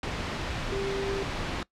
sine tone in noise, 393.6 Hz, G4, 7 cents sharp, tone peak -30 dBFS, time 0.72-1.23 s, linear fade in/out 2 ms, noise pink, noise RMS -32 dBFS, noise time 0.03-1.63 s, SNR -1 dB, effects noise-tail reverb RT60 0.1 s tail -20 dB re dry + low-pass 4000 Hz 12 dB/octave

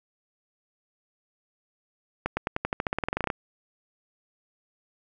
accelerating click train, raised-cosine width 0.5 ms, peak -11 dBFS, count 18, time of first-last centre 2.26-3.302 s, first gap 110 ms, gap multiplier 0.92, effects none

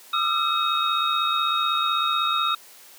sine tone cluster, 1208 / 1298 / 1354 / 2558 / 3743 Hz, D6 / E6 / E6 / D#7 / A#7, +48 / -27 / +46 / +47 / +6 cents, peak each -26 / -30 / -25 / -33 / -25 dBFS, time 0.13-2.55 s, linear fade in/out 5 ms, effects white hiss -48 dBFS RMS until 2.98 s + high-pass 300 Hz 12 dB/octave

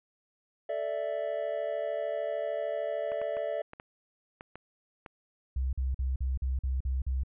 triangle chord, A suspended fourth, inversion none, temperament just, 440 / 586.7 / 660 Hz, A4 / D5 / E5, 0 / -2 / +2 cents, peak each -37 / -31 / -32 dBFS, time 0.69-3.62 s, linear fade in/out 5 ms
clicks, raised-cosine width 0.5 ms, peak -28 dBFS, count 8, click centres 3.119 / 3.216 / 3.369 / 3.734 / 3.799 / 4.409 / 4.556 / 5.062 s
sine tone bursts, 65.2 Hz, C2, 5 cents flat, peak -27 dBFS, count 8, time 5.56-7.235 s, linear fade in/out 5 ms, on 170 ms, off 45 ms
effects resampled to 8000 Hz

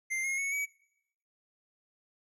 square tone with pitch steps, 2093 / 2151 / 2210 / 2271 Hz, C7 / C7 / C#7 / C#7, 0 / +47 / -6 / +41 cents, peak -31 dBFS, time 0.1-0.66 s, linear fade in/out 20 ms, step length 140 ms, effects noise-tail reverb RT60 0.8 s tail -22 dB re dry + low-pass 12000 Hz 12 dB/octave

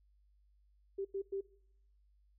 sine tone bursts at uneven times, 392 Hz, G4, in tune, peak -35 dBFS, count 3, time 0.98-1.05 / 1.14-1.22 / 1.32-1.41 s, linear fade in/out 10 ms, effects noise-tail reverb RT60 0.7 s tail -21 dB re dry + added 50 Hz sine -66 dBFS peak until 2.38 s

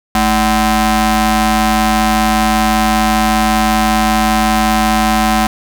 sawtooth ring-modulated tone, 269.3 Hz, C#4, 50 cents flat, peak -3 dBFS, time 0.15-5.47 s, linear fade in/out 2 ms, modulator 486 Hz, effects none

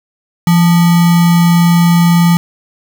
sine tone with sample-and-hold, 170.8 Hz, F3, 38 cents flat, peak -5 dBFS, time 0.47-2.37 s, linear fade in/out 2 ms, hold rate 1050 Hz, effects none

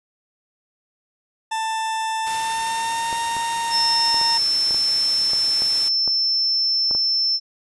40% pulse tone with pitch glide, 887 to 924.1 Hz, A5 to A#5, +14 to -15 cents, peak -21 dBFS, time 1.51-4.38 s, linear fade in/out 10 ms, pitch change +71 cents, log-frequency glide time 2.22-3.18 s
white noise, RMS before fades -32 dBFS, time 2.26-5.89 s, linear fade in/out 10 ms
clicks, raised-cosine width 1 ms, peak -19 dBFS, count 11, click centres 3.128 / 3.367 / 4.144 / 4.214 / 4.709 / 4.745 / 5.334 / 5.621 / 6.077 / 6.911 / 6.95 s
sine tone, 5330 Hz, E8, 18 cents sharp, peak -17 dBFS, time 3.7-7.4 s, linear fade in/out 50 ms
effects resampled to 24000 Hz

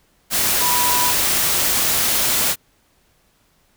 sine tone in noise, 980 Hz, B5, 14 cents flat, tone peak -20 dBFS, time 0.59-1.14 s, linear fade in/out 50 ms, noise white, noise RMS -18 dBFS, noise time 0.3-2.56 s, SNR -5 dB, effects pink hiss -60 dBFS RMS until 3.76 s

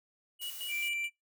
square tone with tremolo, 2914 Hz, F#7, 27 cents flat, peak -38 dBFS, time 0.39-1.09 s, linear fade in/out 50 ms, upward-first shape square, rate 4.6 Hz, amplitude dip 80%
blue noise, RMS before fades -44 dBFS, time 0.41-0.89 s, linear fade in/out 10 ms
triangle tone, 2349 Hz, D7, in tune, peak -31 dBFS, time 0.68-1.1 s, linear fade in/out 50 ms
effects noise-tail reverb RT60 0.2 s tail -26 dB re dry

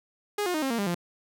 sawtooth tone with pitch steps, 413.3 / 357.7 / 309.6 / 268 / 232 / 200.8 / 173.77 Hz, G#4 / F4 / D#4 / C4 / A#3 / G3 / F3, -8 / +41 / -9 / +42 / -8 / +42 / -8 cents, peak -22 dBFS, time 0.38-0.947 s, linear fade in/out 5 ms, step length 81 ms, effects none

